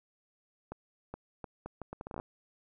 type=accelerating click train; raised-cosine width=1 ms; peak=-26 dBFS; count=14; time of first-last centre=0.72-2.199 s; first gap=420 ms; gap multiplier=0.72; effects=none